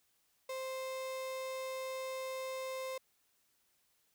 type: tone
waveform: 35% pulse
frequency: 523.3 Hz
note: C5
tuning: in tune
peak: -37 dBFS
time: 0.49-2.98 s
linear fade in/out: 5 ms
effects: white hiss -75 dBFS RMS until 4.14 s